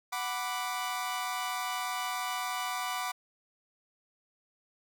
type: chord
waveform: sawtooth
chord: B minor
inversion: second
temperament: equal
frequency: 740 / 987.8 / 1174.7 Hz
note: F#5 / B5 / D6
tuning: 0 / 0 / 0 cents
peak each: -33 dBFS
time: 0.12-3.12 s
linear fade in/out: 10 ms
effects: none